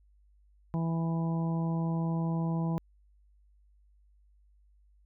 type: harmonic tone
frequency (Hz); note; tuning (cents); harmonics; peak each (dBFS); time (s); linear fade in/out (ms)
164.81; E3; 0; 1 / 2 / 3 / 4 / 5 / 6; -28 / -39 / -45 / -44 / -44 / -44; 0.74-2.78; 0
effects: added 50 Hz sine -60 dBFS peak until 5.05 s